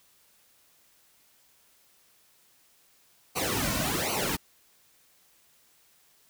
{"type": "noise with flanger", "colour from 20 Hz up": "pink", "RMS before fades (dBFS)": -29, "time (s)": [3.35, 4.37], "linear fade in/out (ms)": 20, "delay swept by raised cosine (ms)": [0.57, 2.47], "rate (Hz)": 1.3, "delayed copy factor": -0.95, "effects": ["white hiss -63 dBFS RMS until 6.29 s"]}